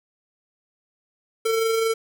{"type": "tone with amplitude modulation", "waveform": "square", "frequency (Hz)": 450.2, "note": "A4", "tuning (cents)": 40, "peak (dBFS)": -19, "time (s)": [1.45, 1.94], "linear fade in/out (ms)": 10, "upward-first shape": "sine", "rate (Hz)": 24.6, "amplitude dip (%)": 30, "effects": []}